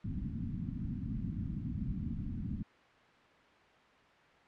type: low-pass noise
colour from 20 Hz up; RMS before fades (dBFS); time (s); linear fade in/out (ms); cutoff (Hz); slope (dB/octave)
white; -38; 0.04-2.63; 10; 250; 48
effects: white hiss -61 dBFS RMS until 4.47 s + low-pass 2000 Hz 12 dB/octave